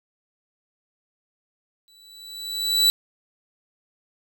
40% pulse tone with exponential growth, 3951 Hz, B7, in tune, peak -12 dBFS, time 1.88-2.9 s, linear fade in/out 0 ms, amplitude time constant 220 ms, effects none

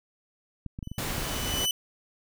clicks, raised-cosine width 5 ms, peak -23 dBFS, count 9, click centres 0.663 / 0.789 / 0.828 / 0.874 / 0.916 / 0.982 / 1.181 / 1.365 / 1.54 s
sawtooth tone with exponential growth, 2990 Hz, F#7, 17 cents sharp, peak -20 dBFS, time 0.83-1.71 s, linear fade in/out 2 ms, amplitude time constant 190 ms
pink noise, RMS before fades -32 dBFS, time 0.98-1.66 s, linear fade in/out 5 ms
effects none

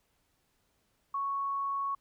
sine tone, 1108.7 Hz, C#6, in tune, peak -30 dBFS, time 1.14-1.95 s, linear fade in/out 5 ms, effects pink hiss -74 dBFS RMS until 2 s

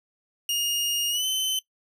sawtooth tone with pitch glide, 2850 to 3055 Hz, F7 to G7, +34 to -45 cents, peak -21 dBFS, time 0.49-1.59 s, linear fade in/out 2 ms, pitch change +121 cents, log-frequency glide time 1.1-1.25 s, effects noise-tail reverb RT60 0.1 s tail -19 dB re dry

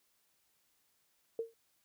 sine tone with exponential decay, 456.5 Hz, A#4, 36 cents flat, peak -30 dBFS, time 1.39-1.54 s, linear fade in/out 2 ms, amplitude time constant 32 ms, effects white hiss -75 dBFS RMS until 1.84 s

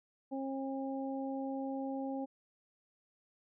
harmonic tone, 269.5 Hz, C#4, 49 cents flat, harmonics 1 / 2 / 3, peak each -37 / -42 / -44 dBFS, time 0.31-2.26 s, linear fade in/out 20 ms, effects none

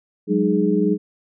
sine tone cluster, 184.2 / 205.7 / 306.7 / 417 Hz, F#3 / G#3 / D#4 / G#4, -7 / -16 / -25 / +7 cents, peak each -21 dBFS, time 0.27-0.98 s, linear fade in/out 50 ms, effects none

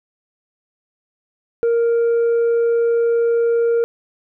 triangle tone with tanh clipping, 466.2 Hz, A#4, in tune, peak -14 dBFS, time 1.63-3.84 s, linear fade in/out 0 ms, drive 7 dB, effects none

